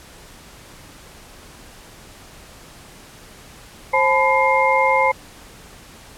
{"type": "tone cluster", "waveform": "sine", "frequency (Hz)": [530, 862, 1005, 2121], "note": ["C5", "A5", "B5", "C7"], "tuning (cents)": [22, -36, 30, 23], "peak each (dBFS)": -19, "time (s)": [3.93, 5.12], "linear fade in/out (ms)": 10, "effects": ["pink hiss -43 dBFS RMS until 6.17 s", "low-pass 12000 Hz 12 dB/octave"]}